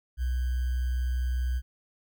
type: tone with sample-and-hold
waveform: sine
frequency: 62.5 Hz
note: B1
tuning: 21 cents sharp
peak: -25 dBFS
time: 0.17-1.62 s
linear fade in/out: 50 ms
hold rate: 1575 Hz
effects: none